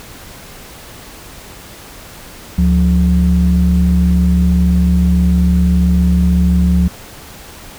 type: tone pair together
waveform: sine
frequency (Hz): 72.2 / 178.3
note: D2 / F3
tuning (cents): -29 / +36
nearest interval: octave + major third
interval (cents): 1565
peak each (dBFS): -10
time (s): 2.58-6.88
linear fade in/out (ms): 5
effects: tanh soft clip ceiling -3 dBFS + pink hiss -35 dBFS RMS until 7.78 s